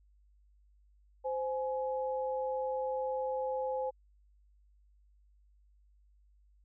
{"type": "tone pair together", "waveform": "sine", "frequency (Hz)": [519, 840.9], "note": ["C5", "G#5"], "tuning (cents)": [-14, 21], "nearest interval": "minor sixth", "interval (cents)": 835, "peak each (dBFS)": [-33, -37], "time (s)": [1.24, 3.91], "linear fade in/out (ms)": 20, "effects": ["added 50 Hz sine -62 dBFS peak until 6.64 s"]}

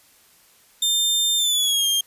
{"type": "tone with pitch glide", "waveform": "sawtooth", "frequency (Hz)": [3600, 3207], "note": ["A7", "G7"], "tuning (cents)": [39, 39], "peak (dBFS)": -15, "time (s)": [0.82, 2.01], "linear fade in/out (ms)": 5, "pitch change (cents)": -200, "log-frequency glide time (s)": [1.38, 1.87], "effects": ["white hiss -55 dBFS RMS until 2.06 s", "resampled to 32000 Hz"]}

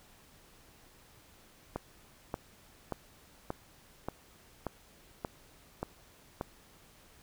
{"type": "click train", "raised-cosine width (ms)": 1, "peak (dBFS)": -20, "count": 9, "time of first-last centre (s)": [1.76, 6.411], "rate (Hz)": 1.72, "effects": ["pink hiss -60 dBFS RMS until 7.22 s"]}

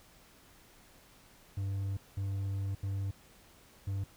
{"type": "tone bursts at uneven times", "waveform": "triangle", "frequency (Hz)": 98, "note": "G2", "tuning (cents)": 0, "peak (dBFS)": -30, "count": 4, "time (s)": [[1.57, 1.97], [2.17, 2.75], [2.83, 3.11], [3.87, 4.04]], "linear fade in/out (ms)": 5, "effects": ["pink hiss -60 dBFS RMS until 4.16 s"]}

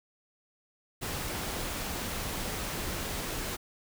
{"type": "noise", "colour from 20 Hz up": "pink", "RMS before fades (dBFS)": -35, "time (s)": [1.01, 3.57], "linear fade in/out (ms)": 20, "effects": []}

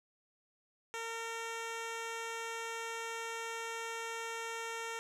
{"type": "tone with low-pass filter", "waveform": "10% pulse", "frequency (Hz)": 457.1, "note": "A#4", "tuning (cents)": -34, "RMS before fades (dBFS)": -41, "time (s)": [0.94, 4.99], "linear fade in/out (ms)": 0, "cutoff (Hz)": 8600, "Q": 1, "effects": []}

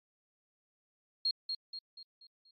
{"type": "tone with echo", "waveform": "sine", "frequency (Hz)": 4254, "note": "C8", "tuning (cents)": 28, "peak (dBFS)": -26, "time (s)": [1.25, 1.31], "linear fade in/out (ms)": 5, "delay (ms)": 240, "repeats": 5, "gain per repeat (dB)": -7, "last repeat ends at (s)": 2.51, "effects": ["tanh soft clip ceiling -26 dBFS", "AAC 32 kbps"]}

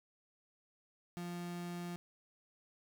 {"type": "tone", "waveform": "35% pulse", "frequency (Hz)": 174.61, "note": "F3", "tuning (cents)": 0, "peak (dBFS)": -39, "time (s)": [1.17, 1.96], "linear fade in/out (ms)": 0, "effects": []}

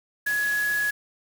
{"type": "tone in noise", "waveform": "sine", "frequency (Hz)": 1682, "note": "G#6", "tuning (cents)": 22, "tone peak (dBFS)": -22, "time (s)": [0.26, 0.91], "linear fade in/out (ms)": 10, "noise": "white", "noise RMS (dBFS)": -36, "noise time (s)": [0.26, 0.91], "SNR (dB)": 11, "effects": []}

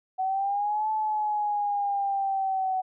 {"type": "exponential two-way sweep", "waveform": "sine", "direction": "up then down", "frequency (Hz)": [749, 870, 749], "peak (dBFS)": -24, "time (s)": [0.18, 2.82], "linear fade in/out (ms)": 20, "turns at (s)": 0.9, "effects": []}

